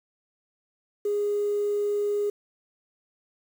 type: tone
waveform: sine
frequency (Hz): 412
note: G#4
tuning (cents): -14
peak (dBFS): -22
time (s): 1.05-2.3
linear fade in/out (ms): 5
effects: tanh soft clip ceiling -19 dBFS + 8-bit